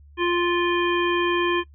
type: harmonic tone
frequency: 349.2 Hz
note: F4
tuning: in tune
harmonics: 1 / 3 / 5 / 7 / 9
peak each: -21 / -26 / -28 / -29 / -31 dBFS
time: 0.17-1.64 s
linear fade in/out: 50 ms
effects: noise-tail reverb RT60 0.1 s tail -20 dB re dry + added 72 Hz sine -46 dBFS peak until 1.74 s